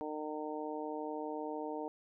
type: harmonic tone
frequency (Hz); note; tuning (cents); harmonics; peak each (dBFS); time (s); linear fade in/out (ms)
152.6; D#3; -33; 2 / 3 / 4 / 5 / 6; -42 / -42 / -45 / -46 / -45; 0.01-1.88; 0
effects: none